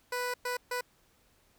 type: tone bursts at uneven times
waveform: 15% pulse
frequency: 493.9 Hz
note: B4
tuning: in tune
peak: -25 dBFS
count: 3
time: 0.12-0.34 / 0.45-0.57 / 0.71-0.81 s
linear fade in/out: 5 ms
effects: pink hiss -67 dBFS RMS until 1.58 s